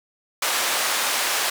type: band-pass noise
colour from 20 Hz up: pink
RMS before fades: -23 dBFS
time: 0.42-1.5 s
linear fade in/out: 5 ms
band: 810 to 14000 Hz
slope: 12 dB/octave
effects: none